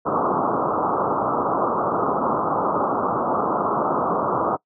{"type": "low-pass noise", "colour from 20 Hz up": "white", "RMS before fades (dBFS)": -21, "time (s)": [0.05, 4.57], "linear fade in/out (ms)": 20, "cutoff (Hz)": 1300, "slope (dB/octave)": 96, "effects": ["noise-tail reverb RT60 0.1 s tail -23 dB re dry", "high-pass 200 Hz 12 dB/octave"]}